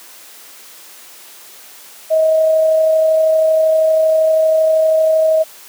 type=tone with amplitude modulation; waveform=sine; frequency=635 Hz; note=D#5; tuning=35 cents sharp; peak=-8 dBFS; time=2.1-5.44 s; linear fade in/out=20 ms; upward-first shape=sine; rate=32.7 Hz; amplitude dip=25%; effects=white hiss -39 dBFS RMS until 5.68 s + high-pass 300 Hz 12 dB/octave